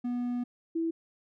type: tone pair in turn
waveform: triangle / sine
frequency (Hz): 244.1 / 329.1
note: B3 / E4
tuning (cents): -20 / -3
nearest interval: perfect fourth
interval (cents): 517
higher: second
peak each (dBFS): -27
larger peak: neither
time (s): 0.04-0.44 / 0.75-0.91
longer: first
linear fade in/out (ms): 10
effects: none